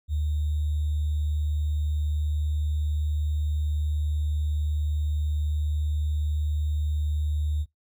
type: tone with sample-and-hold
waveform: sine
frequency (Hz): 75.3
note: D2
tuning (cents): +44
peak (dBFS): -23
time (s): 0.08-7.66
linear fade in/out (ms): 50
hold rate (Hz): 3675
effects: noise-tail reverb RT60 0.2 s tail -26 dB re dry